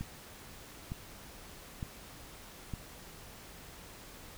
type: click train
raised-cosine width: 5 ms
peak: -25 dBFS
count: 4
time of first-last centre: 0.01-2.737 s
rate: 1.1 Hz
effects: pink hiss -51 dBFS RMS until 4.37 s